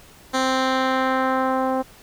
10% pulse tone with low-pass filter sweep, 261.6 Hz, C4, in tune, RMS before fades -21 dBFS, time 0.33-1.83 s, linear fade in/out 20 ms, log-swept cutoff 7000 to 720 Hz, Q 0.99, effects pink hiss -48 dBFS RMS until 2.02 s

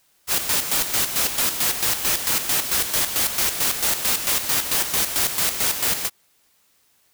white noise with tremolo, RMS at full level -20 dBFS, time 0.27-6.1 s, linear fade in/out 50 ms, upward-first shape square, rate 4.5 Hz, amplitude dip 60%, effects white hiss -62 dBFS RMS until 7.13 s

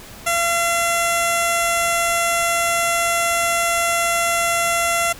15% pulse tone with low-pass filter, 682 Hz, F5, 41 cents flat, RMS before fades -19 dBFS, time 0.26-5.13 s, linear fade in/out 10 ms, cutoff 10000 Hz, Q 2.8, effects pink hiss -39 dBFS RMS until 5.19 s

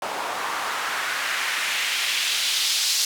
white noise with band-pass filter sweep, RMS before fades -25 dBFS, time 0.02-3.05 s, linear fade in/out 2 ms, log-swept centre 770 to 4900 Hz, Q 1.5, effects none

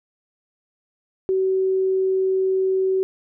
sine tone, 379.2 Hz, F#4, 43 cents sharp, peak -17 dBFS, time 1.29-3.03 s, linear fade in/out 0 ms, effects none

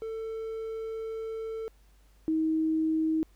triangle / sine tone pair in turn, 445.7 / 317.3 Hz, A4 / D#4, +22 / +34 cents, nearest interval tritone, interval 588 cents, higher first, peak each -31 / -24 dBFS, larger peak second, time 0.02-1.68 / 2.28-3.23 s, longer first, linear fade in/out 0 ms, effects added 50 Hz sine -57 dBFS peak until 3.35 s + pink hiss -67 dBFS RMS until 3.35 s

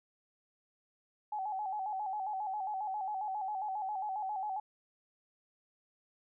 sine tone with vibrato, 803 Hz, G5, 41 cents sharp, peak -34 dBFS, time 1.32-4.6 s, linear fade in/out 5 ms, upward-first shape square, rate 7.4 Hz, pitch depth 89 cents each way, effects none

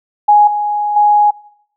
sine tone with level steps, 832 Hz, G#5, 3 cents sharp, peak -4 / -13 / -6 dBFS, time 0.28-1.31 s, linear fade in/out 10 ms, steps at 0.47 / 0.96 s, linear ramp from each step 5 ms, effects noise-tail reverb RT60 0.7 s tail -23 dB re dry

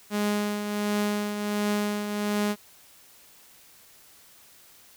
sawtooth tone with tremolo, 207.4 Hz, G#3, 2 cents flat, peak -19 dBFS, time 0.1-2.56 s, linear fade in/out 50 ms, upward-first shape triangle, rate 1.4 Hz, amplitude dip 55%, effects white hiss -54 dBFS RMS until 4.96 s

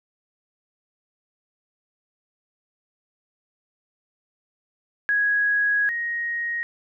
sine tone pair in turn, 1661.2 / 1877.1 Hz, G#6 / A#6, 0 / +12 cents, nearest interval major second, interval 212 cents, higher second, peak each -18 / -24 dBFS, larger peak first, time 5.09-5.89 / 5.89-6.63 s, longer first, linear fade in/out 0 ms, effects none

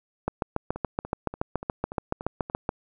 two click trains, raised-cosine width 1 ms, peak -21 / -11 dBFS, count 7 / 18, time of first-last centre 0.76-2.499 / 0.28-2.691 s, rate 3.45 / 7.05 Hz, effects none

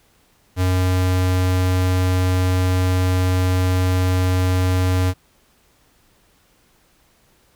square tone, 91.9 Hz, F#2, 11 cents flat, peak -16 dBFS, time 0.56-5.14 s, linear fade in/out 50 ms, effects pink hiss -58 dBFS RMS until 7.55 s

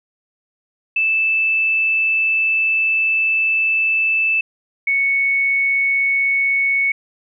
sine tone pair in turn, 2635 / 2216 Hz, E7 / C#7, -1 / -1 cents, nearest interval minor third, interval 300 cents, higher first, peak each -14 dBFS, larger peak neither, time 0.96-4.41 / 4.87-6.92 s, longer first, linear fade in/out 5 ms, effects none

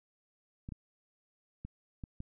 clicks, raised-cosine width 5 ms, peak -29 dBFS, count 5, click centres 0.689 / 0.722 / 1.65 / 2.038 / 2.204 s, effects none

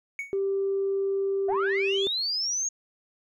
triangle tone with exponential decay, 2230 Hz, C#7, 10 cents sharp, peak -25 dBFS, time 0.19-0.39 s, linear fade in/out 1 ms, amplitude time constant 42 ms
sine tone, 392 Hz, G4, in tune, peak -23 dBFS, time 0.33-2.07 s, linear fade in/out 0 ms
sine linear sweep, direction up, 650 to 6645 Hz, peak -25 dBFS, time 1.48-2.69 s, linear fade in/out 10 ms
effects tanh soft clip ceiling -18 dBFS

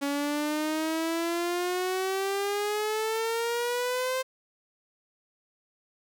sawtooth exponential sweep, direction up, 280 to 523.3 Hz, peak -23 dBFS, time 0.01-4.23 s, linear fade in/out 20 ms, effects none

